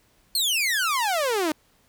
sawtooth exponential sweep, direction down, 4400 to 294 Hz, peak -18 dBFS, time 0.35-1.52 s, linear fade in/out 2 ms, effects pink hiss -62 dBFS RMS until 1.88 s

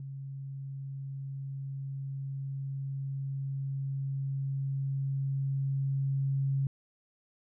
sine tone with level ramp, 136.6 Hz, C#3, 25 cents flat, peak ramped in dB -38 to -26 dBFS, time 0-6.67 s, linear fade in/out 2 ms, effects none

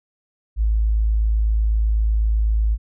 sine tone, 54 Hz, A1, 32 cents flat, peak -15 dBFS, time 0.56-2.78 s, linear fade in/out 50 ms, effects none

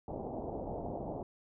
white low-pass noise, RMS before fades -40 dBFS, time 0.08-1.23 s, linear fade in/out 2 ms, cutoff 800 Hz, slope 48 dB/octave, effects none

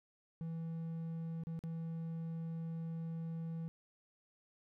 triangle tone with dropouts, 164.2 Hz, E3, 6 cents flat, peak -37 dBFS, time 0.41-3.68 s, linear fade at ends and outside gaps 0 ms, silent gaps 1.436-1.47 / 1.591-1.638 s, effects none

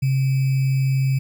sine tone with sample-and-hold, 133.6 Hz, C3, 36 cents sharp, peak -16 dBFS, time 0.02-1.19 s, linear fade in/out 10 ms, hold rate 2450 Hz, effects none

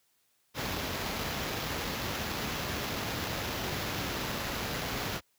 pink noise with sample-and-hold, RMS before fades -34 dBFS, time 0.54-5.21 s, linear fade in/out 50 ms, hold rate 8820 Hz, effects white hiss -72 dBFS RMS until 5.38 s + high-pass 60 Hz 12 dB/octave

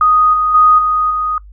sine tone with level steps, 1244.5 Hz, D#6, in tune, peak -7 / -11 / -5 / -11 / -14 dBFS, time 0.01-1.38 s, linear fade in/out 2 ms, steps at 0.33 / 0.54 / 0.78 / 1.1 s, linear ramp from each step 10 ms, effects noise-tail reverb RT60 0.1 s tail -22 dB re dry + added 50 Hz sine -34 dBFS peak until 1.52 s

